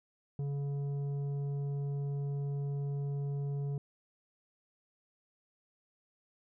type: tone with tanh clipping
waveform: sine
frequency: 141.4 Hz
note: C#3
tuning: 35 cents sharp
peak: -34 dBFS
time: 0.39-3.78 s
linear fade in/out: 2 ms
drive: 8 dB
effects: none